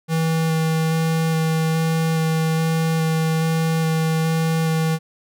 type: tone with vibrato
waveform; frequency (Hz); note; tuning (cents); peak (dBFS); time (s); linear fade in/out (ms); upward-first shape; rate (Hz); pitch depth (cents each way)
square; 161.2; E3; -38; -18; 0.08-4.99; 50; square; 1.2; 8
effects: none